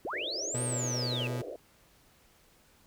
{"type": "linear two-way sweep", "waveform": "sine", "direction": "up then down", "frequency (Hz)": [264.8, 8870, 2496], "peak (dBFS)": -33, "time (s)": [0.05, 1.27], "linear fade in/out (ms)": 0, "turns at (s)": 0.63}
{"type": "band-pass noise", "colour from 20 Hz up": "white", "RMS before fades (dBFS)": -41, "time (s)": [0.13, 1.56], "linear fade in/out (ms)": 2, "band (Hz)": [310, 660], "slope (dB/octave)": 96}
{"type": "tone", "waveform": "35% pulse", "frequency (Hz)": 123.47, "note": "B2", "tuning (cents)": 0, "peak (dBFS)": -31, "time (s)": [0.54, 1.42], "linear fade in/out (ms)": 10}
{"effects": ["pink hiss -63 dBFS RMS until 2.86 s"]}